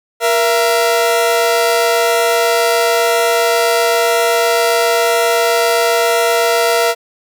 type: tone pair together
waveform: sawtooth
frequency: 471.2 / 673 Hz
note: A#4 / E5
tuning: +19 / +36 cents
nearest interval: tritone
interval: 617 cents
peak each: -10 dBFS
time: 0.2-6.95 s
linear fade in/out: 50 ms
effects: none